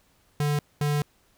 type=tone bursts at uneven times; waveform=square; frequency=146.83 Hz; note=D3; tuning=in tune; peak=-23 dBFS; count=2; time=0.4-0.59 / 0.81-1.02 s; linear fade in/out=2 ms; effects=pink hiss -64 dBFS RMS until 1.37 s